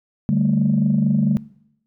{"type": "chord", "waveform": "sine", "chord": "D suspended fourth", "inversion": "none", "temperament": "just", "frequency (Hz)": [146.83, 195.78, 220.2], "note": ["D3", "G3", "A3"], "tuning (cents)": [0, -2, 2], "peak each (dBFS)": -19, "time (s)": [0.29, 1.37], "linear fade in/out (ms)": 0, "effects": ["noise-tail reverb RT60 0.8 s tail -22 dB re dry", "tanh soft clip ceiling -8 dBFS"]}